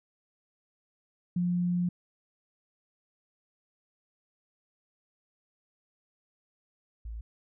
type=tone pair in turn; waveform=sine; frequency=176.7 / 55.53 Hz; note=F3 / A1; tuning=+21 / +17 cents; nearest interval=octave + minor sixth; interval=2004 cents; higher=first; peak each=-25 / -36 dBFS; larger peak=first; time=1.36-1.89 / 7.05-7.21 s; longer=first; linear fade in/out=5 ms; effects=none